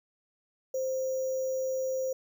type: tone with sample-and-hold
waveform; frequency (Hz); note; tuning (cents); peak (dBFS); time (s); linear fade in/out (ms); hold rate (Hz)
sine; 523.3; C5; 0; -28; 0.74-2.13; 5; 6300
effects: none